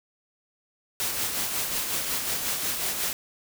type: noise with tremolo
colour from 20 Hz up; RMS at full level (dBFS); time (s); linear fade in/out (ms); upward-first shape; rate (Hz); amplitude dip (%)
white; -27; 1-3.13; 0; sine; 5.5; 40
effects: none